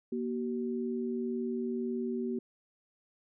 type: tone pair together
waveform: sine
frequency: 238.1 / 379.9 Hz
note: A#3 / F#4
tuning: +37 / +46 cents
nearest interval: minor sixth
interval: 809 cents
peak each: -33 / -35 dBFS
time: 0.12-2.39 s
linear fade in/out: 5 ms
effects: none